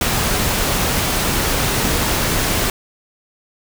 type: noise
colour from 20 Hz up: pink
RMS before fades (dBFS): -18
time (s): 0.01-2.7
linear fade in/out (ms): 2
effects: none